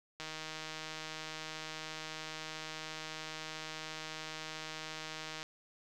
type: click train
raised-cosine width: 0.2 ms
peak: -25 dBFS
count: 822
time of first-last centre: 0.2-5.429 s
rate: 157 Hz
effects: none